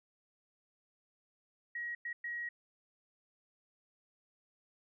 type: tone bursts at uneven times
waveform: sine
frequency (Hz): 1900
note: A#6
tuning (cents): +33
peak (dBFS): -37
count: 3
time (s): 1.75-1.95 / 2.05-2.13 / 2.24-2.49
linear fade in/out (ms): 5
effects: none